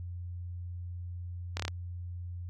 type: slowing click train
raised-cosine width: 0.2 ms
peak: -16 dBFS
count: 5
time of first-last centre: 1.57-1.68 s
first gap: 26 ms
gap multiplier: 1.04
effects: added 88 Hz sine -37 dBFS peak until 2.49 s